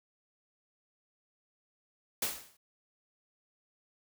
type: noise with exponential decay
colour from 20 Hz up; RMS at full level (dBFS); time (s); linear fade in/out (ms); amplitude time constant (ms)
white; -29; 2.22-2.57; 5; 75
effects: none